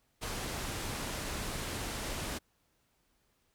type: low-pass noise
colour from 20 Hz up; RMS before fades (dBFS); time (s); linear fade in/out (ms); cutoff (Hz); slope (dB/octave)
pink; -38; 0.21-2.39; 20; 12000; 24
effects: pink hiss -74 dBFS RMS until 3.54 s